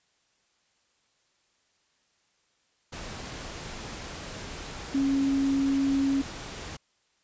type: tone in noise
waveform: sine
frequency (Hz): 273.8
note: C#4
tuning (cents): -21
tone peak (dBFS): -22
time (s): 4.94-6.22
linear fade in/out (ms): 10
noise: pink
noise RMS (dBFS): -39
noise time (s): 2.92-6.77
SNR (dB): +14
effects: white hiss -70 dBFS RMS until 7.23 s + resampled to 16000 Hz